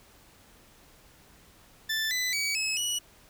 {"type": "tone with pitch steps", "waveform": "20% pulse", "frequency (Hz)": [1763, 2002, 2273, 2581, 2931], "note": ["A6", "B6", "C#7", "E7", "F#7"], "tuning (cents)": [3, 23, 43, -37, -17], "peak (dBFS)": -22, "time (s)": [1.89, 2.99], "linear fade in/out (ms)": 10, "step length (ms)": 220, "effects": ["pink hiss -57 dBFS RMS until 3.29 s"]}